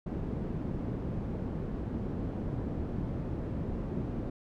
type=low-pass noise; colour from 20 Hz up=white; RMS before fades=-35 dBFS; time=0.06-4.3 s; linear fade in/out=5 ms; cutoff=240 Hz; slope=12 dB/octave; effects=none